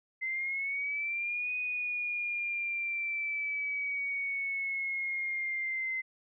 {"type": "linear two-way sweep", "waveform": "sine", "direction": "up then down", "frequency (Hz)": [2059, 2489, 2059], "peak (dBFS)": -31, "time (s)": [0.21, 6.02], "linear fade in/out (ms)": 20, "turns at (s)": 1.54, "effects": []}